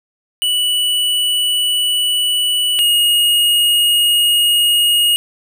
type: tone pair in turn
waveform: square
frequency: 2955 / 2871 Hz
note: F#7 / F7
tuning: -3 / +47 cents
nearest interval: unison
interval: 50 cents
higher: first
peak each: -14 / -11 dBFS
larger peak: second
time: 0.42-2.79 / 2.79-5.16 s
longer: neither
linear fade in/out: 0 ms
effects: none